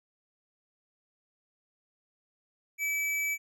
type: tone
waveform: square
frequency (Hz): 2300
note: D7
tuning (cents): -37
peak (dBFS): -29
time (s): 2.78-3.38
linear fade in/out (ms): 50
effects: none